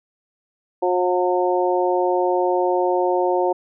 harmonic tone, 180 Hz, F#3, 47 cents flat, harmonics 2 / 3 / 4 / 5, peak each -20 / -22 / -23 / -24 dBFS, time 0.82-3.53 s, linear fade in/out 10 ms, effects none

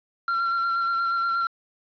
triangle tone with vibrato, 1368 Hz, F6, 36 cents flat, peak -20 dBFS, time 0.28-1.47 s, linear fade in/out 2 ms, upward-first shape sine, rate 8.4 Hz, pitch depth 18 cents each way, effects resampled to 11025 Hz + 8-bit

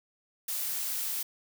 blue noise, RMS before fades -33 dBFS, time 0.48-1.23 s, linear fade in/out 5 ms, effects none

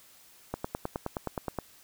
click train, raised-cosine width 1 ms, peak -17 dBFS, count 11, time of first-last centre 0.54-1.587 s, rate 9.55 Hz, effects white hiss -57 dBFS RMS until 1.83 s

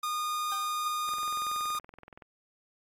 45% pulse tone, 1223 Hz, D#6, 30 cents flat, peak -30 dBFS, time 0.03-1.79 s, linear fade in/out 5 ms
sawtooth tone with exponential decay, 784 Hz, G5, in tune, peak -35 dBFS, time 0.52-0.86 s, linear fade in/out 0 ms, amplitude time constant 73 ms
click train, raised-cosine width 0.5 ms, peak -33 dBFS, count 25, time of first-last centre 1.09-2.222 s, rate 21.2 Hz
effects AAC 48 kbps

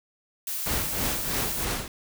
blue noise, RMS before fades -31 dBFS, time 0.47-1.65 s, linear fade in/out 2 ms
pink noise with tremolo, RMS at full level -27 dBFS, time 0.66-1.88 s, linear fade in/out 2 ms, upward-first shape triangle, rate 3.1 Hz, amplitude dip 80%
effects none

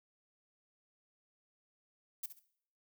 violet noise with echo, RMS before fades -39 dBFS, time 2.23-2.26 s, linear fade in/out 5 ms, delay 67 ms, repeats 2, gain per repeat -11 dB, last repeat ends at 2.394 s, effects noise-tail reverb RT60 0.6 s tail -17 dB re dry

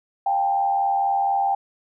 sine tone with frequency modulation, 793 Hz, G5, 20 cents sharp, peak -18 dBFS, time 0.26-1.55 s, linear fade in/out 5 ms, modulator 84.2 Hz, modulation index 0.6, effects none

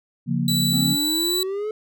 sine chord, Bb minor, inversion first, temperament just, 139.85 / 174.81 / 233.1 Hz, Db3 / F3 / Bb3, +16 / +2 / 0 cents, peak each -24 dBFS, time 0.26-0.97 s, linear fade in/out 50 ms
sawtooth tone, 3951 Hz, B7, in tune, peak -18 dBFS, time 0.48-1.43 s, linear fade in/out 2 ms
triangle exponential sweep, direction up, 251.7 to 436.5 Hz, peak -22 dBFS, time 0.73-1.71 s, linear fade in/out 2 ms
effects none

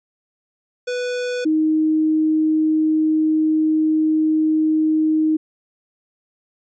square / sine tone pair in turn, 493.9 / 312.5 Hz, B4 / D#4, 0 / +8 cents, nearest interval minor sixth, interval 792 cents, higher first, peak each -22 / -14 dBFS, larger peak second, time 0.87-1.45 / 1.45-5.37 s, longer second, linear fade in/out 10 ms, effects resampled to 16000 Hz

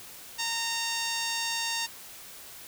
5% pulse tone with low-pass filter, 920 Hz, A#5, 23 cents flat, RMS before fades -31 dBFS, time 0.38-1.87 s, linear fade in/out 20 ms, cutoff 6000 Hz, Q 1.1, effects white hiss -46 dBFS RMS until 2.67 s

